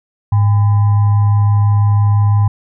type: tone with frequency modulation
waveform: sine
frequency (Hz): 103.83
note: G#2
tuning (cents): 0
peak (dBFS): -8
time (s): 0.32-2.48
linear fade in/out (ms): 5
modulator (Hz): 906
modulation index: 0.22
effects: none